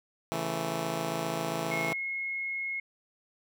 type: chord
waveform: 10% pulse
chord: A major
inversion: first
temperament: just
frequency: 137.5 / 165 / 220 Hz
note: C#3 / E3 / A3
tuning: -14 / +2 / 0 cents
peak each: -30 / -25 / -29 dBFS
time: 0.32-1.93 s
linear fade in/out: 0 ms
type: tone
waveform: sine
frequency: 2165 Hz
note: C#7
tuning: 41 cents flat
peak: -31 dBFS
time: 1.71-2.8 s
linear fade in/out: 5 ms
effects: none